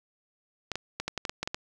clicks, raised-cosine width 0.2 ms, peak -14 dBFS, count 10, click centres 0.717 / 0.756 / 1 / 1.08 / 1.177 / 1.252 / 1.295 / 1.43 / 1.475 / 1.545 s, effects none

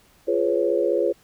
sine chord, C# dominant seventh, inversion first, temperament just, 346.5 / 415.8 / 498.9 / 554.4 Hz, E#4 / G#4 / B4 / C#5, -14 / +2 / +17 / 0 cents, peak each -24 dBFS, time 0.27-1.13 s, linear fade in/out 20 ms, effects pink hiss -57 dBFS RMS until 1.23 s

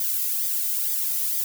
violet noise with flanger, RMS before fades -25 dBFS, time 0-1.44 s, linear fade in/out 2 ms, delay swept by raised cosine 0.71 to 1.81 ms, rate 2.2 Hz, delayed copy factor -1, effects none

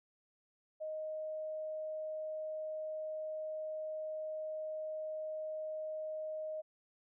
sine tone, 623 Hz, D#5, 2 cents sharp, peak -38 dBFS, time 0.8-6.62 s, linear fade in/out 20 ms, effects none

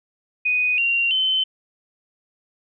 sine tone with pitch steps, 2489 / 2762 / 3064 Hz, D#7 / F7 / G7, 0 / -20 / -40 cents, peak -17 dBFS, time 0.45-1.44 s, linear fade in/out 10 ms, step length 330 ms, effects none

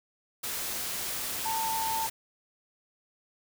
sine tone in noise, 896 Hz, A5, 31 cents sharp, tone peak -29 dBFS, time 1.45-2.07 s, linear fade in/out 10 ms, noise white, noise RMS -34 dBFS, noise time 0.43-2.1 s, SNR +2 dB, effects none

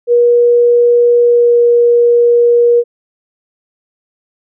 sine tone with pitch glide, 479.2 to 476.2 Hz, A#4 to A#4, +48 to +37 cents, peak -5 dBFS, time 0.07-2.84 s, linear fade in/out 50 ms, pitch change -11 cents, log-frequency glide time 1.21-1.59 s, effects none

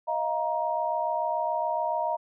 sine tone cluster, 628 / 695 / 940 Hz, D#5 / F5 / A#5, +16 / -9 / +14 cents, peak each -30 / -31 / -28 dBFS, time 0.07-2.17 s, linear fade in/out 20 ms, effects none

